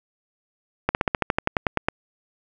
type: slowing click train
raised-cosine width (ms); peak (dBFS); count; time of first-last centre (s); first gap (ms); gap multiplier
0.5; -4; 13; 0.89-1.885; 59; 1.06
effects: none